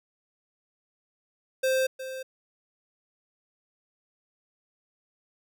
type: tone with echo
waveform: square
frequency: 523.3 Hz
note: C5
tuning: in tune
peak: -23 dBFS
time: 1.63-1.87 s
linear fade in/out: 10 ms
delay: 360 ms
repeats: 1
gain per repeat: -12 dB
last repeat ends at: 2.23 s
effects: none